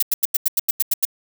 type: noise bursts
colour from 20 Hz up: violet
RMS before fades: -17 dBFS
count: 10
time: 0-1.052 s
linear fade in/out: 5 ms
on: 26 ms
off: 88 ms
effects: none